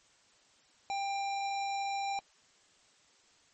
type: tone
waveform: square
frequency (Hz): 793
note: G5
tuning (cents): +20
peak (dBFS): -33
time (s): 0.9-2.19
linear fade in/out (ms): 0
effects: white hiss -65 dBFS RMS until 3.53 s + MP3 32 kbps